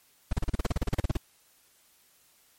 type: noise bursts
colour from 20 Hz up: brown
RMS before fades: -24 dBFS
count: 16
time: 0.31-1.17 s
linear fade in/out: 5 ms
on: 20 ms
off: 36 ms
effects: white hiss -63 dBFS RMS until 2.58 s + MP3 64 kbps